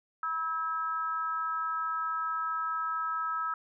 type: harmonic tone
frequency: 324.5 Hz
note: E4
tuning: 27 cents flat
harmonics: 3 / 4 / 5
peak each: -40 / -30 / -41 dBFS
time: 0.23-3.54 s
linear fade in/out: 2 ms
effects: none